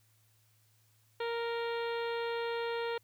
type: harmonic tone with a mistuned harmonic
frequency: 466.2 Hz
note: A#4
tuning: in tune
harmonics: 1 / 2 / 3 / 4 / 5 / 6 / 7 / 8 / 9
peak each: -34 / -40 / -44 / -46 / -48 / -50 / -51 / -52 / -53 dBFS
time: 1.2-2.98 s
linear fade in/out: 5 ms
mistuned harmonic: 8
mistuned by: -34 cents
effects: added 109 Hz sine -68 dBFS peak until 3.03 s + white hiss -71 dBFS RMS until 3.03 s